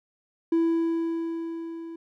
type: tone with level ramp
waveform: triangle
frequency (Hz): 331.1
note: E4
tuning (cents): +8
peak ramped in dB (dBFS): -16 to -34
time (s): 0.52-1.96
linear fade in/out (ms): 5
effects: tanh soft clip ceiling -13 dBFS